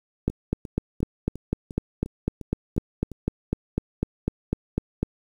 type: two click trains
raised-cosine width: 3 ms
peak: -9 / -23 dBFS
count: 20 / 9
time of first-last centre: 0.28-5.03 / 0.3-3.117 s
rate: 4 / 2.84 Hz
effects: 8-bit